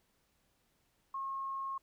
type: tone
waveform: sine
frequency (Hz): 1082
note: C#6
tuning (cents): -42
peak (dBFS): -36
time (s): 1.14-1.78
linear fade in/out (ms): 5
effects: pink hiss -75 dBFS RMS until 1.82 s